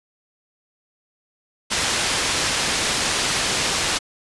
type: low-pass noise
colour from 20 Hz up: white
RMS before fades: -22 dBFS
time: 1.7-3.99 s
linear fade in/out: 20 ms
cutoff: 6100 Hz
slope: 12 dB/octave
effects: resampled to 24000 Hz